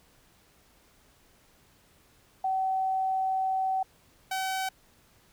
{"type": "tone pair in turn", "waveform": ["sine", "sawtooth"], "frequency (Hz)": [761, 761], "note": ["F#5", "F#5"], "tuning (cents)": [48, 48], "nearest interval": "unison", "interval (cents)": 0, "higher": "neither", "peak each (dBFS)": -25, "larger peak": "neither", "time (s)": [[2.44, 3.83], [4.31, 4.69]], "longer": "first", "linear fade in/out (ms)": 5, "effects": ["pink hiss -62 dBFS RMS until 5.32 s"]}